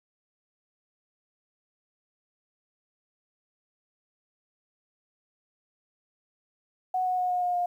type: tone with pitch steps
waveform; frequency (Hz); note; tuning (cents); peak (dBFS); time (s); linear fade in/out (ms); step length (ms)
sine; 740 / 733.6 / 727.3 / 721 / 714.8 / 708.6; F#5 / F#5 / F#5 / F#5 / F5 / F5; 0 / -15 / -30 / -45 / +40 / +25; -24; 6.94-7.66; 5; 120
effects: 10-bit